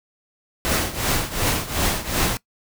pink noise with tremolo, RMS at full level -19 dBFS, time 0.65-2.37 s, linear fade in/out 0 ms, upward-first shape triangle, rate 2.7 Hz, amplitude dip 85%, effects noise-tail reverb RT60 0.1 s tail -20 dB re dry

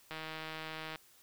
click train, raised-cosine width 0.3 ms, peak -26 dBFS, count 135, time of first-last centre 0.11-0.958 s, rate 158 Hz, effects white hiss -63 dBFS RMS until 1.22 s

